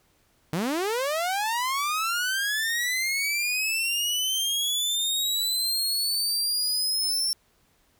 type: linear sweep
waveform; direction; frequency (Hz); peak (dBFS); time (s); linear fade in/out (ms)
sawtooth; up; 146.83 to 5430; -21; 0.53-7.33; 0
effects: pink hiss -65 dBFS RMS until 7.99 s